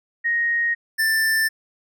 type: tone pair in turn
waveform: sine / square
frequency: 1871 / 1774.7 Hz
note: A#6 / A6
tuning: +6 / +14 cents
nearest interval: minor second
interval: 92 cents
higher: first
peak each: -18 dBFS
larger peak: neither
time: 0.24-0.75 / 0.98-1.49 s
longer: neither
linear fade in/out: 20 ms
effects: none